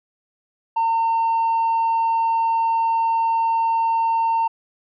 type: tone with tanh clipping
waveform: triangle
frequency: 910 Hz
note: A#5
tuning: 42 cents flat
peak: -17 dBFS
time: 0.76-4.48 s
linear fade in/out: 10 ms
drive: 6 dB
effects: none